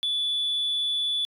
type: tone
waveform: sine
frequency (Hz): 3456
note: A7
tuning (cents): -32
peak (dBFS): -22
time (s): 0.03-1.25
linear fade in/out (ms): 0
effects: tanh soft clip ceiling -21 dBFS